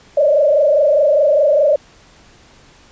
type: tone with frequency modulation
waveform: sine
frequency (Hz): 587.3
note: D5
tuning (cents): 0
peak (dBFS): -9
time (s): 0.17-1.76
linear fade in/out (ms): 5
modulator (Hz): 24.9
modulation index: 1.6
effects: pink hiss -47 dBFS RMS until 2.91 s + resampled to 16000 Hz